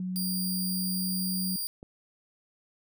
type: tone with pitch glide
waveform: sine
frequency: 183.8 to 184.97 Hz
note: F#3 to F#3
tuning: -11 to 0 cents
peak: -30 dBFS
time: 0-1.56 s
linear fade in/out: 2 ms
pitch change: +11 cents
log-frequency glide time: 0.48-1.29 s
type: tone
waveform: 10% pulse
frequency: 4784 Hz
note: D8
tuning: 31 cents sharp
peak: -24 dBFS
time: 0.16-1.67 s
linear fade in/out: 0 ms
type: click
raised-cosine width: 2 ms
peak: -31 dBFS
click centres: 1.829 s
effects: none